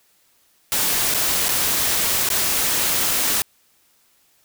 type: noise with dropouts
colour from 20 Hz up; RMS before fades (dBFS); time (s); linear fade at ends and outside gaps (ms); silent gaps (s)
white; -20; 0.72-3.42; 0; 1.14-1.146 / 1.484-1.49 / 2.289-2.302
effects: white hiss -60 dBFS RMS until 4.44 s

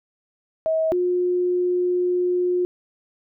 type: tone pair in turn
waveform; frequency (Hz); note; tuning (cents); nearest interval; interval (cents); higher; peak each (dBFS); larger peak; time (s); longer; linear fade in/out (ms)
sine; 640 / 358.4; D#5 / F4; +49 / +45; minor seventh; 1004; first; -18; neither; 0.66-0.92 / 0.92-2.65; second; 0
effects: none

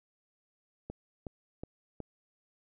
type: click train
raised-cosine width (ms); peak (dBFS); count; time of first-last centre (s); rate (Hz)
2; -26; 4; 0.9-2.003; 2.72
effects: none

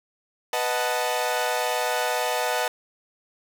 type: chord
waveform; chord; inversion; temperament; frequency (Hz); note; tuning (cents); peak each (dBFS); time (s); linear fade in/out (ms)
sawtooth; B dominant seventh; none; equal; 493.9 / 622.3 / 740 / 880; B4 / D#5 / F#5 / A5; 0 / 0 / 0 / 0; -25; 0.53-2.68; 2
effects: none

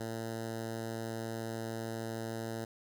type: tone with notch filter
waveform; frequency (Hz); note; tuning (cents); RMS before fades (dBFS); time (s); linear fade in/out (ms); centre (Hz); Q
10% pulse; 113.3; A#2; -49; -39; 0-2.65; 5; 2500; 1.5
effects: none

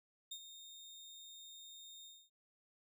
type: tone with ADSR envelope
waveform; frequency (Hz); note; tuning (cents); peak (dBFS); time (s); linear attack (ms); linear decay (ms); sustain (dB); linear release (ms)
30% pulse; 3671; A#7; -27; -40; 0.31-2.3; 8; 67; -10; 250
effects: none

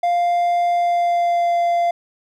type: tone with pitch glide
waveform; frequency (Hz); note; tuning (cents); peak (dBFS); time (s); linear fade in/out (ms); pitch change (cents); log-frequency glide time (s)
triangle; 698.5 to 690.9; F5 to F5; 0 to -19; -13; 0.03-1.91; 5; -19; 0.71-1.56
effects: none

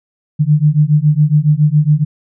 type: beating tone pair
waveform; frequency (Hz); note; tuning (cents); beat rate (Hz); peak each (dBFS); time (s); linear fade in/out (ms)
sine; 146.83 / 154.03; D3 / D#3; 0 / -17; 7.2; -11; 0.39-2.05; 20
effects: none

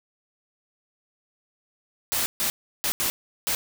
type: noise bursts at uneven times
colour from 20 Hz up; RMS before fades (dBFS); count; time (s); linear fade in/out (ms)
white; -25; 5; 2.12-2.26 / 2.4-2.5 / 2.84-2.92 / 3-3.1 / 3.47-3.55; 0
effects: none

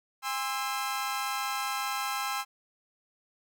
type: chord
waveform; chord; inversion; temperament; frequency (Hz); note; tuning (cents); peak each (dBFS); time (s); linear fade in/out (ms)
sawtooth; Ab augmented; none; equal with one note detuned; 811.2 / 1046.5 / 1318.5; Ab5 / C6 / E6; -41 / 0 / 0; -31; 0.22-2.45; 50
effects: none

